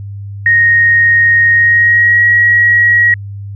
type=tone with pitch glide; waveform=sine; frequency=1864.7 to 1905 Hz; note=A#6 to A#6; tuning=0 to +37 cents; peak=-5 dBFS; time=0.46-3.14 s; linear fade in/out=2 ms; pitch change=+37 cents; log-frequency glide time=1.52-2.22 s; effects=added 100 Hz sine -22 dBFS peak until 3.55 s